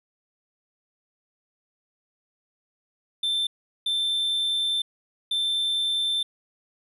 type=tone bursts at uneven times; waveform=triangle; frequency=3555 Hz; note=A7; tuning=17 cents sharp; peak=-21 dBFS; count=3; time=3.23-3.47 / 3.86-4.82 / 5.31-6.23 s; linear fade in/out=5 ms; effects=resampled to 32000 Hz